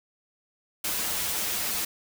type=noise with comb filter; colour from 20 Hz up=white; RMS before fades=-29 dBFS; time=0.84-1.85 s; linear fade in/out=5 ms; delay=7.6 ms; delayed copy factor=-1; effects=none